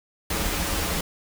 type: noise with comb filter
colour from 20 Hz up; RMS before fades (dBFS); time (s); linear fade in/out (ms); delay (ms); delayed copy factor
pink; -26; 0.3-1.01; 5; 8; -0.85
effects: none